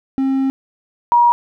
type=tone pair in turn; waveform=triangle / sine; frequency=267.8 / 954.3 Hz; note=C4 / A#5; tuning=+40 / +40 cents; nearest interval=octave + minor seventh; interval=2200 cents; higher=second; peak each=-12 / -8 dBFS; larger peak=second; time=0.18-0.5 / 1.12-1.32 s; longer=first; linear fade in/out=0 ms; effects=none